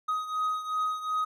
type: beating tone pair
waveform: triangle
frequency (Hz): 1255 / 1257.7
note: D#6 / D#6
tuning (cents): +15 / +18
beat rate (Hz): 2.7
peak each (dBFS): -27 / -32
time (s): 0.08-1.25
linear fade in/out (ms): 10
effects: none